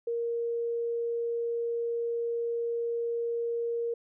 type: tone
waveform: sine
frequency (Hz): 467.8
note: A#4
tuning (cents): +6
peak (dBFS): -28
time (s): 0.07-3.94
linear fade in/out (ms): 5
effects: none